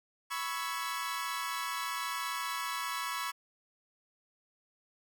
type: chord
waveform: sawtooth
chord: C# minor seventh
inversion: third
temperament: equal with one note detuned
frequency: 987.8 / 1108.7 / 1318.5 / 1680.5 Hz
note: B5 / C#6 / E6 / G#6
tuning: 0 / 0 / 0 / +20 cents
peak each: -36 / -34 / -37 / -39 dBFS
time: 0.3-3.32 s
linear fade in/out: 20 ms
effects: none